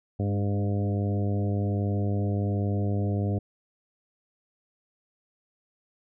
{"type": "harmonic tone with a mistuned harmonic", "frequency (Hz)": 101.3, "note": "G#2", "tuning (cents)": -43, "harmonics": [1, 2, 3, 4, 5, 6, 7], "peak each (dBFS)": [-25, -31, -35, -37, -39, -41, -42], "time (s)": [0.19, 3.39], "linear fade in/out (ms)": 10, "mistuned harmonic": 3, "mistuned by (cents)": -21, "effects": []}